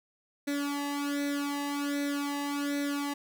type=tone with flanger; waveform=sawtooth; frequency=285.7 Hz; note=D4; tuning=48 cents flat; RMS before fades=-32 dBFS; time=0.47-3.14 s; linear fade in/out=10 ms; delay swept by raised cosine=0.5 to 1.06 ms; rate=1.3 Hz; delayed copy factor=+0.9; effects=none